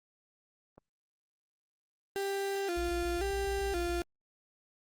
click, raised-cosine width 1 ms, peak -39 dBFS, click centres 0.78 s
35% pulse tone with vibrato, 370.3 Hz, F#4, 1 cent sharp, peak -30 dBFS, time 2.16-4.02 s, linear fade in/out 0 ms, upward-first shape square, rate 0.95 Hz, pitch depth 110 cents each way
sine tone bursts, 58.27 Hz, A#1, in tune, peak -36 dBFS, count 9, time 2.77-4.01 s, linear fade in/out 5 ms, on 120 ms, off 20 ms
effects Opus 24 kbps

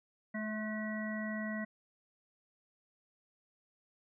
harmonic tone with a mistuned harmonic, 214.7 Hz, A3, 42 cents flat, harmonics 1 / 3 / 5 / 7 / 9, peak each -37 / -44 / -50 / -49 / -42 dBFS, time 0.34-1.65 s, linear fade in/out 10 ms, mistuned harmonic 3, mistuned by +18 cents, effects none

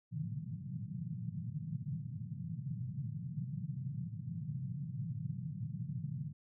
white band-pass noise, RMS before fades -41 dBFS, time 0.11-6.33 s, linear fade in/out 20 ms, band 110 to 170 Hz, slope 48 dB/octave, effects none

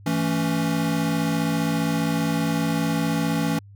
square chord, A major, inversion second, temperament equal with one note detuned, 164.81 / 220 / 279.6 Hz, E3 / A3 / C#4, 0 / 0 / +15 cents, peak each -25 / -28 / -26 dBFS, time 0.06-3.59 s, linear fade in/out 5 ms, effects added 100 Hz sine -43 dBFS peak until 3.75 s

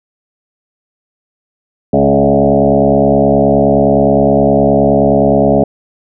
sine tone with frequency modulation, 419.9 Hz, G#4, 19 cents sharp, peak -6 dBFS, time 1.93-5.64 s, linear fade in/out 5 ms, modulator 69.6 Hz, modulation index 4, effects none

